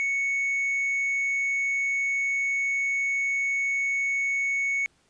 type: tone with tanh clipping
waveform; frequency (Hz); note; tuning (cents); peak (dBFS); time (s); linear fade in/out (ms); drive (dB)
sine; 2217; C#7; 0; -24; 0-4.86; 0; 2
effects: pink hiss -65 dBFS RMS until 5.09 s + resampled to 22050 Hz